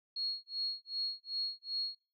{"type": "tone with tremolo", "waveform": "sine", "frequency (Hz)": 4307, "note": "C8", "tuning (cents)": 49, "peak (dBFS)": -32, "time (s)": [0.16, 1.95], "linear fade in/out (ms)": 5, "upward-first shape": "sine", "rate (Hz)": 2.6, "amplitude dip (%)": 100, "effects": ["noise-tail reverb RT60 0.3 s tail -22 dB re dry"]}